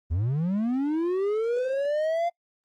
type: linear sweep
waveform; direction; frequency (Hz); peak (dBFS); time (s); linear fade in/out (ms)
triangle; up; 73.42 to 698.5; -21; 0.1-2.3; 20
effects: noise-tail reverb RT60 0.1 s tail -25 dB re dry + Opus 24 kbps